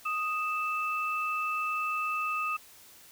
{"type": "tone pair together", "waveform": "sine", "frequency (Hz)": [1244.5, 2637], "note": ["D#6", "E7"], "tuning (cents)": [0, 0], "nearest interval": "octave + minor second", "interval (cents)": 1300, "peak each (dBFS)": [-30, -33], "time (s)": [0.05, 2.57], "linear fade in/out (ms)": 10, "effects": ["white hiss -54 dBFS RMS until 3.11 s"]}